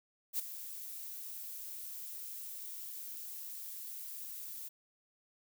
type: noise with ADSR envelope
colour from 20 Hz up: violet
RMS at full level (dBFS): -32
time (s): 0.33-4.69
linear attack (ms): 56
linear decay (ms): 17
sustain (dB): -13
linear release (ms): 14
effects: none